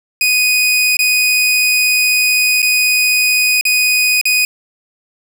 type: tone with dropouts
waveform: sawtooth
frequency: 2489 Hz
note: D#7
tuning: in tune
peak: -7 dBFS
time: 0.21-4.45 s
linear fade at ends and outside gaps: 2 ms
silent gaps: 0.969-0.99 / 2.62-2.627 / 3.611-3.652 / 4.213-4.254 s
effects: none